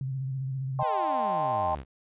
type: tone with vibrato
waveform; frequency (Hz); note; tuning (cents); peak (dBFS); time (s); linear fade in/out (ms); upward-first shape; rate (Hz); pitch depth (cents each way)
sine; 132.9; C3; +27; -29; 0.01-0.83; 2; square; 15; 36
type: chord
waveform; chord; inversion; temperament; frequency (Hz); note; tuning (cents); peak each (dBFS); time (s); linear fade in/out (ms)
sine; A half-diminished seventh; second; equal; 622.3 / 784 / 880 / 1046.5; Eb5 / G5 / A5 / C6; 0 / 0 / 0 / 0; -31 / -28 / -33 / -31; 0.79-1.75; 2
type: exponential sweep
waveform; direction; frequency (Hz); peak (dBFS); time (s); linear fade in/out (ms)
sawtooth; down; 554.4 to 60.9; -32; 0.8-1.85; 50
effects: resampled to 8000 Hz